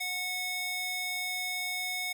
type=tone with high-pass filter; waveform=square; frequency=733 Hz; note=F#5; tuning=16 cents flat; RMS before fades=-34 dBFS; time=0-2.13 s; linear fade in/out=10 ms; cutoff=1900 Hz; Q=1.2; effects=none